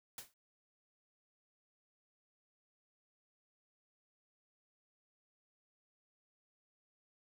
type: noise with exponential decay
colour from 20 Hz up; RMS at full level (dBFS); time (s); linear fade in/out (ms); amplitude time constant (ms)
white; -43; 0.18-0.34; 2; 33
effects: none